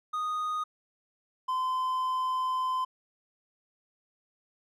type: tone pair in turn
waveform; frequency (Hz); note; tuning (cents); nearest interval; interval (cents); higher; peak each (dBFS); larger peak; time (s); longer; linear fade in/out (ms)
triangle; 1240 / 1026.8; D#6 / C6; -6 / -33; minor third; 327; first; -27 / -25; second; 0.13-0.64 / 1.48-2.85; second; 10
effects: none